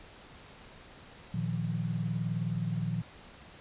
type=chord; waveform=sine; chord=Bb suspended fourth; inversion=none; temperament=just; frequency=116.54 / 155.39 / 174.81 Hz; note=Bb2 / Eb3 / F3; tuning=0 / -2 / +2 cents; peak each=-34 dBFS; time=1.34-3.02 s; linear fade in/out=5 ms; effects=pink hiss -52 dBFS RMS until 3.6 s + resampled to 8000 Hz